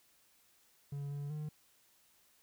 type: tone with pitch steps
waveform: triangle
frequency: 141.8 / 143.3 / 151.5 Hz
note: C#3 / D3 / D#3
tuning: +40 / -42 / -46 cents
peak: -36 dBFS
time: 0.92-1.49 s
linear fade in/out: 5 ms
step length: 190 ms
effects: white hiss -69 dBFS RMS until 2.42 s